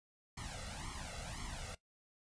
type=noise with flanger; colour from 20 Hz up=pink; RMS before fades=-45 dBFS; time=0.37-1.75 s; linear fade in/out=5 ms; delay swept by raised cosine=0.93 to 1.49 ms; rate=1.9 Hz; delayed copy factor=+0.9; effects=noise-tail reverb RT60 0.1 s tail -17 dB re dry + resampled to 22050 Hz